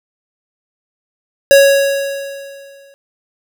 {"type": "tone with exponential decay", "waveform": "square", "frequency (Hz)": 554.4, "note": "C#5", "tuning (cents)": 0, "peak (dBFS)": -3, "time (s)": [1.51, 2.94], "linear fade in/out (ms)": 0, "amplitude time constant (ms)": 310, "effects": []}